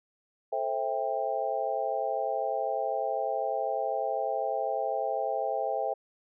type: chord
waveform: sine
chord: A minor seventh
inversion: none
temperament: just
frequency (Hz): 440 / 528 / 660 / 792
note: A4 / C5 / E5 / G5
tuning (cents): 0 / +16 / +2 / +18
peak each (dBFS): -36 / -33 / -32 / -32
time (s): 0.52-5.94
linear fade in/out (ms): 10
effects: none